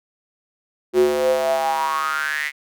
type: tone with high-pass filter sweep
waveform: square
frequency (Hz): 73.42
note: D2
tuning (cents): 0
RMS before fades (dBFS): -20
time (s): 0.93-2.52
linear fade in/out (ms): 50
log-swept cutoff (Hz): 340 to 2100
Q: 8.5
effects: none